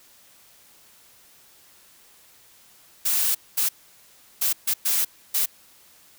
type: noise bursts at uneven times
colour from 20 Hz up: blue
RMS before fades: -22 dBFS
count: 6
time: 3.05-3.35 / 3.57-3.69 / 4.41-4.53 / 4.67-4.74 / 4.85-5.05 / 5.34-5.46 s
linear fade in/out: 10 ms
effects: white hiss -54 dBFS RMS until 6.18 s